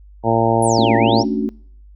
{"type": "harmonic tone", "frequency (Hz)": 114.3, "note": "A#2", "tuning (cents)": -34, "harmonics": [1, 2, 3, 4, 5, 6, 7, 8], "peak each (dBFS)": [-21, -21, -21, -21, -21, -21, -21, -21], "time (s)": [0.23, 1.25], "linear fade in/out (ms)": 50}
{"type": "exponential two-way sweep", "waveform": "sine", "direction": "down then up", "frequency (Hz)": [11000, 1760, 5750], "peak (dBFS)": -23, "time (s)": [0.62, 1.23], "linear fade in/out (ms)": 5, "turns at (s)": 0.96}
{"type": "chord", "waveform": "sine", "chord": "D major seventh", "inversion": "second", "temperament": "equal", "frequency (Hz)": [220, 277.2, 293.7, 370], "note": ["A3", "C#4", "D4", "F#4"], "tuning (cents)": [0, 0, 0, 0], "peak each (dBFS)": [-21, -22, -25, -25], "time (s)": [0.78, 1.49], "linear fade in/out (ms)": 0}
{"effects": ["noise-tail reverb RT60 0.6 s tail -25 dB re dry", "added 50 Hz sine -40 dBFS peak until 1.95 s"]}